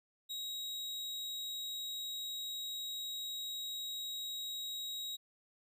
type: tone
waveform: 40% pulse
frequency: 3812 Hz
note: A#7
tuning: 38 cents sharp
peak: -38 dBFS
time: 0.29-5.17 s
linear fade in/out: 20 ms
effects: none